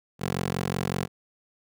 15% pulse tone with high-pass filter, 45.33 Hz, F#1, 35 cents flat, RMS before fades -29 dBFS, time 0.19-1.08 s, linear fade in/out 50 ms, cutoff 170 Hz, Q 0.95, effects none

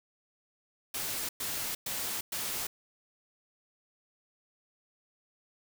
white noise bursts, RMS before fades -35 dBFS, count 4, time 0.94-2.67 s, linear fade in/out 5 ms, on 350 ms, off 110 ms, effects none

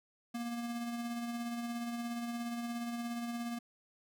square tone with tremolo, 236.3 Hz, A#3, 24 cents sharp, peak -36 dBFS, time 0.34-3.59 s, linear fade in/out 10 ms, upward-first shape sine, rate 17 Hz, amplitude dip 35%, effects none

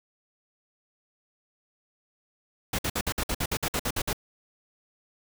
pink noise bursts, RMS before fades -28 dBFS, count 13, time 2.73-4.131 s, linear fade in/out 5 ms, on 57 ms, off 55 ms, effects none

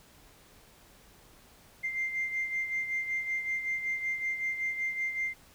sine beating tone pair, 2093 / 2098.3 Hz, C7 / C7, 0 / +4 cents, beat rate 5.3 Hz, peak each -30 / -37 dBFS, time 1.83-5.34 s, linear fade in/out 20 ms, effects tanh soft clip ceiling -24 dBFS + pink hiss -58 dBFS RMS until 5.54 s

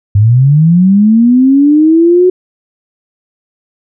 sine linear sweep, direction up, 98 to 370 Hz, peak -3 dBFS, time 0.15-2.3 s, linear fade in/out 5 ms, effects none

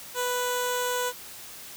10% pulse tone with notch filter, 493.9 Hz, B4, in tune, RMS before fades -28 dBFS, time 0.14-1.13 s, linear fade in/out 50 ms, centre 2200 Hz, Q 1.1, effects white hiss -43 dBFS RMS until 1.76 s

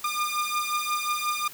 sawtooth beating tone pair, 1205 / 1210.6 Hz, D6 / D#6, +44 / -48 cents, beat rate 5.6 Hz, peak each -25 dBFS, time 0.04-1.48 s, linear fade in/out 5 ms, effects white hiss -45 dBFS RMS until 1.53 s

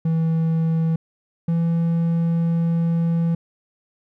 triangle tone pair in turn, 162.7 / 167.18 Hz, E3 / E3, -22 / +25 cents, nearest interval unison, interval 47 cents, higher second, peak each -15 dBFS, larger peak neither, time 0.05-0.96 / 1.48-3.35 s, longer second, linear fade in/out 5 ms, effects none

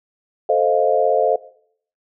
sine chord, F dominant seventh, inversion first, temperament equal, 440 / 523.3 / 622.3 / 698.5 Hz, A4 / C5 / Eb5 / F5, 0 / 0 / 0 / 0 cents, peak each -19 dBFS, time 0.49-1.36 s, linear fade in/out 5 ms, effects noise-tail reverb RT60 0.6 s tail -18 dB re dry

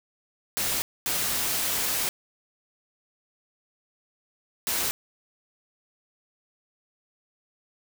white noise bursts at uneven times, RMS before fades -27 dBFS, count 3, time 0.57-0.82 / 1.06-2.09 / 4.67-4.91 s, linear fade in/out 0 ms, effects none

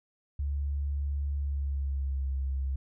sine tone with pitch glide, 71 to 67.17 Hz, C#2 to C2, +42 to +46 cents, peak -28 dBFS, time 0.39-2.76 s, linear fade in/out 5 ms, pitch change -96 cents, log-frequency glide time 1.36-2.29 s, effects none

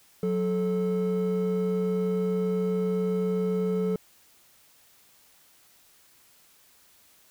triangle tone pair together, 183.03 / 436.3 Hz, F#3 / A4, -19 / -15 cents, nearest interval octave + minor third, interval 1504 cents, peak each -24 dBFS, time 0.23-3.96 s, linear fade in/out 2 ms, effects tanh soft clip ceiling -16 dBFS + white hiss -59 dBFS RMS until 7.3 s

